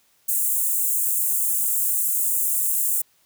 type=high-pass noise; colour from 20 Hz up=white; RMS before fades=-22 dBFS; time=0.28-3.02 s; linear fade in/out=10 ms; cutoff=7400 Hz; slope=48 dB/octave; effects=white hiss -62 dBFS RMS until 3.25 s